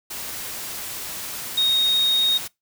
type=tone in noise; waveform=sine; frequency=3730 Hz; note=A#7; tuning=in tune; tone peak=-16 dBFS; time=1.57-2.38 s; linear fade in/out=10 ms; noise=white; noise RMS=-32 dBFS; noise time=0.1-2.48 s; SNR=+13 dB; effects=noise-tail reverb RT60 0.2 s tail -24 dB re dry